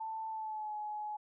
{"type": "tone with pitch glide", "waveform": "sine", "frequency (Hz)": [885, 844.5], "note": ["A5", "G#5"], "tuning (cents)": [10, 29], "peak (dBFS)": -37, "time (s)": [0, 1.17], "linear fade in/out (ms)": 10, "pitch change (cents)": -81, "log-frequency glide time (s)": [0.29, 0.75], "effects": []}